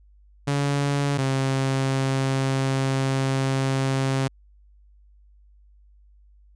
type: tone pair in turn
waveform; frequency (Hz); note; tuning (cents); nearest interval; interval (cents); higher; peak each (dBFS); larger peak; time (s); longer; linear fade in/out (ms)
sawtooth; 141.7 / 134.13; C#3 / C3; +38 / +43; minor second; 95; first; -17; neither; 0.47-1.18 / 1.18-4.28; second; 10
effects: added 50 Hz sine -51 dBFS peak until 6.55 s + resampled to 22050 Hz